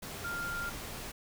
sine tone in noise, 1396.9 Hz, F6, in tune, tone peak -35 dBFS, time 0.24-0.7 s, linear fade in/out 10 ms, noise pink, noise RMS -42 dBFS, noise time 0.02-1.12 s, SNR +4 dB, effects none

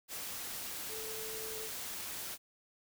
sine tone in noise, 440 Hz, A4, in tune, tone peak -45 dBFS, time 0.88-1.7 s, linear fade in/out 50 ms, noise white, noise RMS -42 dBFS, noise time 0.08-2.38 s, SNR -6 dB, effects none

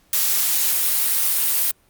blue noise, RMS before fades -19 dBFS, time 0.13-1.71 s, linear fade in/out 2 ms, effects pink hiss -59 dBFS RMS until 1.89 s + Opus 48 kbps

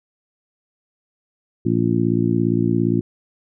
harmonic tone, 57.4 Hz, A#1, 26 cents flat, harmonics 2 / 3 / 4 / 5 / 6, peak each -22 / -22 / -22 / -22 / -22 dBFS, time 1.65-3.01 s, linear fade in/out 10 ms, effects none

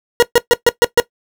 40% pulse tone bursts, 476.3 Hz, A#4, 37 cents sharp, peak -5 dBFS, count 6, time 0.2-1 s, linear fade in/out 0 ms, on 25 ms, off 130 ms, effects noise-tail reverb RT60 0.1 s tail -17 dB re dry

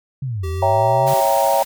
sine linear two-way sweep, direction down then up, 140.6 to 79.8 to 140.6 Hz, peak -21 dBFS, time 0.22-1.14 s, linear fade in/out 5 ms, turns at 0.48 s
square tone, 386 Hz, G4, 27 cents flat, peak -29 dBFS, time 0.43-1.21 s, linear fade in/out 10 ms
sine chord, C# diminished seventh, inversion none, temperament equal, 554.4 / 659.3 / 784 / 932.3 Hz, C#5 / E5 / G5 / Bb5, 0 / 0 / 0 / 0 cents, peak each -19 dBFS, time 0.62-1.63 s, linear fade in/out 5 ms
white noise, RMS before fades -29 dBFS, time 1.06-1.65 s, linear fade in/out 20 ms
effects none

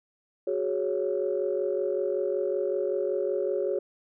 sine chord, F# suspended second, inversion none, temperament equal, 370 / 415.3 / 554.4 Hz, F#4 / G#4 / C#5, 0 / 0 / 0 cents, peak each -29 dBFS, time 0.47-3.79 s, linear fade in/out 5 ms, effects tanh soft clip ceiling -16 dBFS

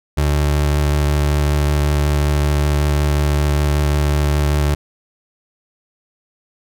30% pulse tone with vibrato, 73.4 Hz, D2, in tune, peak -11 dBFS, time 0.17-4.75 s, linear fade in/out 10 ms, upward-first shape sine, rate 5.3 Hz, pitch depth 11 cents each way, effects none

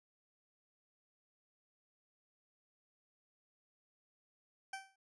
20% pulse tone with exponential decay, 775 Hz, G5, 20 cents flat, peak -34 dBFS, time 4.73-4.96 s, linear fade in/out 5 ms, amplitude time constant 49 ms, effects resampled to 24000 Hz

